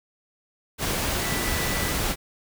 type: tone in noise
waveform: sine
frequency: 1975.5 Hz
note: B6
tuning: in tune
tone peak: -33 dBFS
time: 1.21-1.95 s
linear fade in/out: 50 ms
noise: pink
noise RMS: -26 dBFS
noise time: 0.78-2.16 s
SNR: -10 dB
effects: none